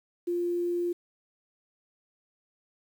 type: tone with quantisation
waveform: sine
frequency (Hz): 349.2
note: F4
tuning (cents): 0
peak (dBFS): -26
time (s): 0.27-0.93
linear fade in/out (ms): 10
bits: 9
effects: none